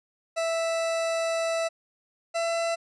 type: tone pair in turn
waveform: 40% pulse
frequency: 659.3 / 669.7 Hz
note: E5 / E5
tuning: 0 / +27 cents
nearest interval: unison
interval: 27 cents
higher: second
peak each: -24 dBFS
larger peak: neither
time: 0.36-1.69 / 2.34-2.76 s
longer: first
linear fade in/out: 20 ms
effects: resampled to 22050 Hz